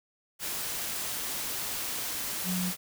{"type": "tone in noise", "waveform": "sine", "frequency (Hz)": 181.9, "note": "F#3", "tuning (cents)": -29, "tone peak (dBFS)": -29, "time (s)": [2.44, 2.73], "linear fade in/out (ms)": 50, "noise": "white", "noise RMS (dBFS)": -34, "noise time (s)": [0.39, 2.77], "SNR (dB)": 2, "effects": []}